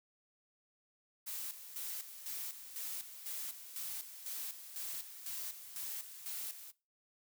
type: noise with tremolo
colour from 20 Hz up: blue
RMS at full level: -42 dBFS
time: 1.26-6.72 s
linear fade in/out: 20 ms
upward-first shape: square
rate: 2 Hz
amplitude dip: 65%
effects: noise-tail reverb RT60 0.3 s tail -21 dB re dry